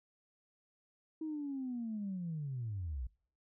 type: linear sweep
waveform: sine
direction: down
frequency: 320.3 to 55 Hz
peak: -36 dBFS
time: 1.21-3.07 s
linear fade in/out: 5 ms
effects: noise-tail reverb RT60 0.5 s tail -24 dB re dry + tanh soft clip ceiling -32 dBFS